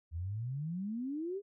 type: exponential sweep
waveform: sine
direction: up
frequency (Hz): 78 to 415.3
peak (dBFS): -35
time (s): 0.11-1.42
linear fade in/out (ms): 50
effects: none